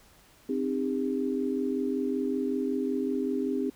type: tone cluster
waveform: sine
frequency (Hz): 261.9 / 307.2 / 402.5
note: C4 / D#4 / G4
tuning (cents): +2 / -22 / +46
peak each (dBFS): -29 / -33 / -31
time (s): 0.49-3.7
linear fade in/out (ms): 5
effects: pink hiss -58 dBFS RMS until 3.75 s